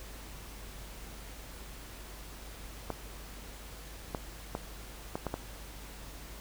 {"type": "clicks", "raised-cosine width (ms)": 1, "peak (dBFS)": -19, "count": 6, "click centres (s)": [2.903, 4.148, 4.551, 5.155, 5.267, 5.341], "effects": ["added 50 Hz sine -47 dBFS peak until 6.4 s", "pink hiss -49 dBFS RMS until 6.4 s"]}